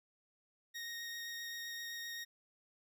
20% pulse tone with vibrato, 1864.7 Hz, A#6, in tune, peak -37 dBFS, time 0.74-2.25 s, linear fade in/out 20 ms, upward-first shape sine, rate 7.7 Hz, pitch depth 8 cents each way, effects none

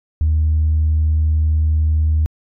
sine tone, 77.78 Hz, D#2, in tune, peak -11 dBFS, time 0.21-2.26 s, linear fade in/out 0 ms, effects tanh soft clip ceiling -9 dBFS

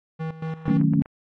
square tone with tremolo, 160 Hz, D#3, 49 cents sharp, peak -27 dBFS, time 0.19-0.81 s, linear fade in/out 20 ms, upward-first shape square, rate 4.3 Hz, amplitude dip 75%
sine chord, D# half-diminished seventh, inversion none, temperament equal, 155.56 / 185 / 220 / 277.2 Hz, D#3 / F#3 / A3 / C#4, 0 / 0 / 0 / 0 cents, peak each -21 / -26 / -24 / -23 dBFS, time 0.68-1.02 s, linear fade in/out 0 ms
click train, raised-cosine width 0.5 ms, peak -26 dBFS, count 4, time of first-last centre 0.69-1.059 s, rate 8.14 Hz
effects low-pass 2000 Hz 12 dB/octave + AAC 32 kbps

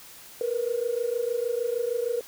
sine tone pair together, 464.2 / 490.7 Hz, A#4 / B4, -7 / -11 cents, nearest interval minor second, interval 96 cents, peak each -27 dBFS, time 0.41-2.21 s, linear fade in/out 2 ms, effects tanh soft clip ceiling -17 dBFS + white hiss -47 dBFS RMS until 2.27 s

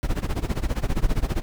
brown noise with tremolo, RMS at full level -20 dBFS, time 0.03-1.42 s, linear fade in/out 0 ms, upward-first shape sine, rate 15 Hz, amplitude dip 90%, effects none

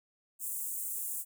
pink high-pass noise, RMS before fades -37 dBFS, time 0.39-1.25 s, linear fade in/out 50 ms, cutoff 7700 Hz, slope 48 dB/octave, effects none

